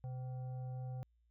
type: tone with frequency modulation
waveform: sine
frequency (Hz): 127.6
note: C3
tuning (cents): -43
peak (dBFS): -40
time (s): 0.04-1.03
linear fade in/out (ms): 0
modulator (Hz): 641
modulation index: 0.31
effects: added 58 Hz sine -70 dBFS peak until 1.3 s